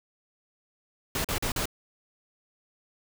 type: noise bursts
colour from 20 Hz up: pink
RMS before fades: -29 dBFS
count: 4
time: 1.15-1.656 s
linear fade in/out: 2 ms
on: 95 ms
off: 42 ms
effects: none